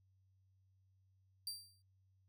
sawtooth tone with exponential decay, 4699 Hz, D8, in tune, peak -36 dBFS, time 1.47-1.82 s, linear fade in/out 2 ms, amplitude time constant 74 ms, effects noise-tail reverb RT60 0.1 s tail -20 dB re dry + added 95 Hz sine -70 dBFS peak until 2.28 s

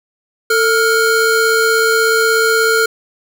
square tone pair together, 446.5 / 1416 Hz, A4 / F6, +25 / +23 cents, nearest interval octave + minor sixth, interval 1998 cents, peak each -14 dBFS, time 0.5-2.86 s, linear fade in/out 5 ms, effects none

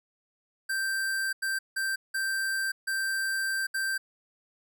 square tone bursts at uneven times, 1568 Hz, G6, in tune, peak -28 dBFS, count 6, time 0.69-1.33 / 1.42-1.59 / 1.76-1.96 / 2.14-2.72 / 2.87-3.67 / 3.74-3.98 s, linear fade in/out 10 ms, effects none

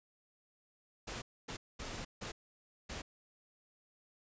pink noise bursts at uneven times, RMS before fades -43 dBFS, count 5, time 1.07-1.22 / 1.48-1.57 / 1.79-2.05 / 2.21-2.32 / 2.89-3.02 s, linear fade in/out 10 ms, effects resampled to 16000 Hz

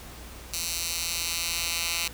10% pulse tone with high-pass filter sweep, 168.9 Hz, E3, 42 cents sharp, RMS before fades -30 dBFS, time 0.53-2.08 s, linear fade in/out 5 ms, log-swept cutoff 4900 to 2900 Hz, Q 0.96, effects added 60 Hz sine -45 dBFS peak until 2.13 s + pink hiss -45 dBFS RMS until 2.13 s

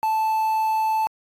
triangle tone with quantisation, 877 Hz, A5, 6 cents flat, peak -17 dBFS, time 0.03-1.07 s, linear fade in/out 0 ms, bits 7, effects AAC 64 kbps

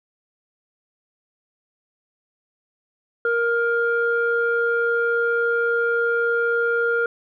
sine tone pair together, 467.8 / 1407 Hz, A#4 / F6, +6 / +12 cents, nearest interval octave + perfect fifth, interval 1906 cents, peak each -20 dBFS, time 3.25-7.06 s, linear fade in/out 2 ms, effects tanh soft clip ceiling -10 dBFS

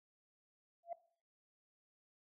sine tone with exponential growth, 683 Hz, F5, 39 cents flat, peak -36 dBFS, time 0.83-0.93 s, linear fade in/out 5 ms, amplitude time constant 20 ms, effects noise-tail reverb RT60 0.5 s tail -18 dB re dry + tanh soft clip ceiling -33 dBFS

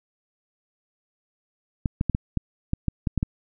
clicks, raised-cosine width 5 ms, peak -10 dBFS, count 10, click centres 1.858 / 2.011 / 2.097 / 2.149 / 2.373 / 2.734 / 2.883 / 3.072 / 3.177 / 3.229 s, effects none

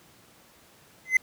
triangle tone with exponential growth, 2047 Hz, C7, 38 cents flat, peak -11 dBFS, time 1.05-1.17 s, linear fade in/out 5 ms, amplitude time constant 25 ms, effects pink hiss -56 dBFS RMS until 1.22 s + high-pass 100 Hz 12 dB/octave

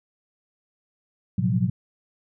sine tone cluster, 111.5 / 127.1 / 175.9 / 187.5 Hz, A2 / C3 / F3 / F#3, +23 / -50 / +13 / +23 cents, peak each -25 dBFS, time 1.38-1.7 s, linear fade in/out 5 ms, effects none

